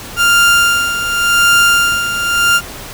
30% pulse tone with tremolo, 1396.9 Hz, F6, in tune, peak -4 dBFS, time 0.16-2.61 s, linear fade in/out 50 ms, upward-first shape sine, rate 0.89 Hz, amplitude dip 65%, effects pink hiss -29 dBFS RMS until 2.93 s

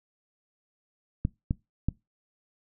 clicks, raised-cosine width 5 ms, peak -13 dBFS, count 3, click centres 1.251 / 1.509 / 1.886 s, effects noise-tail reverb RT60 0.2 s tail -22 dB re dry

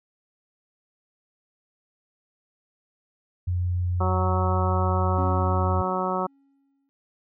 sine tone, 89.3 Hz, F2, 39 cents sharp, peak -22 dBFS, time 3.47-5.82 s, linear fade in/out 10 ms
harmonic tone, 185.3 Hz, F#3, 3 cents sharp, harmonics 1 / 2 / 3 / 4 / 5 / 6 / 7, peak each -31 / -31 / -31 / -31 / -31 / -31 / -31 dBFS, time 4-6.27 s, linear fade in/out 10 ms
triangle tone with exponential decay, 275.6 Hz, C#4, 10 cents flat, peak -28 dBFS, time 5.18-6.89 s, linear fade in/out 0 ms, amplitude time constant 370 ms
effects none

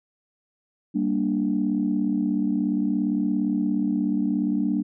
sine chord, G minor, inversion none, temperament equal, 196 / 233.1 / 293.7 Hz, G3 / Bb3 / D4, 0 / 0 / 0 cents, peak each -25 / -25 / -24 dBFS, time 0.94-4.83 s, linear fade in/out 20 ms, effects tanh soft clip ceiling -12 dBFS

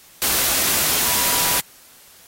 sine tone in noise, 976 Hz, B5, 21 cents flat, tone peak -30 dBFS, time 1.04-1.59 s, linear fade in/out 0 ms, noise white, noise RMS -19 dBFS, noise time 0.22-1.6 s, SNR -14 dB, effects white hiss -48 dBFS RMS until 2.27 s + AAC 48 kbps

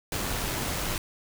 pink noise with amplitude modulation, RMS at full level -29 dBFS, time 0.12-0.98 s, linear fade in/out 2 ms, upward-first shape sine, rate 98.1 Hz, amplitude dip 30%, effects none

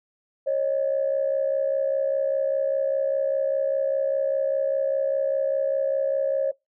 sine tone pair together, 546 / 611 Hz, C#5 / D#5, -26 / -32 cents, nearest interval major second, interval 194 cents, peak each -21 / -26 dBFS, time 0.46-6.52 s, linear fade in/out 20 ms, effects noise-tail reverb RT60 0.2 s tail -25 dB re dry + tanh soft clip ceiling -14 dBFS

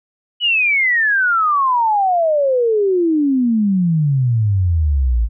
sine exponential sweep, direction down, 2982 to 53.4 Hz, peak -12 dBFS, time 0.4-5.29 s, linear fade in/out 50 ms, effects none

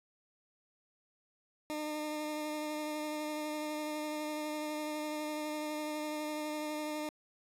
20% pulse tone with vibrato, 303.3 Hz, D#4, 44 cents flat, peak -31 dBFS, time 1.7-7.09 s, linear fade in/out 0 ms, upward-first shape sine, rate 12 Hz, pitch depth 14 cents each way, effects resampled to 32000 Hz + 11-bit

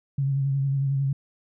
sine tone with vibrato, 137.4 Hz, C#3, 15 cents flat, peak -21 dBFS, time 0.18-1.13 s, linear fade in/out 5 ms, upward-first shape sine, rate 11 Hz, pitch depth 33 cents each way, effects none

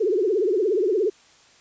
sine tone with vibrato, 397.9 Hz, G4, 26 cents sharp, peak -18 dBFS, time 0-1.1 s, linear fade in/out 10 ms, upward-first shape triangle, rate 17 Hz, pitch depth 270 cents each way, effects white hiss -54 dBFS RMS until 1.6 s + resampled to 16000 Hz

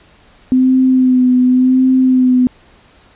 sine tone with vibrato, 255.5 Hz, C4, 41 cents flat, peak -7 dBFS, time 0.52-2.47 s, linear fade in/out 0 ms, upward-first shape sine, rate 0.9 Hz, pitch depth 29 cents each way, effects pink hiss -47 dBFS RMS until 3.15 s + resampled to 8000 Hz

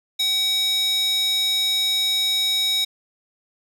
square tone with high-pass filter, 760 Hz, F#5, 46 cents sharp, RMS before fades -21 dBFS, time 0.19-2.85 s, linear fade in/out 10 ms, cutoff 3600 Hz, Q 4.8, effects none

